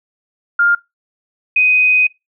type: tone pair in turn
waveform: sine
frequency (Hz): 1405 / 2503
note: F6 / D#7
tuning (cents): +10 / +10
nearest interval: minor seventh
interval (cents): 1000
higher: second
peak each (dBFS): -9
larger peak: neither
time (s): 0.59-0.75 / 1.56-2.07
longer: second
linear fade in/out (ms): 5
effects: noise-tail reverb RT60 0.2 s tail -22 dB re dry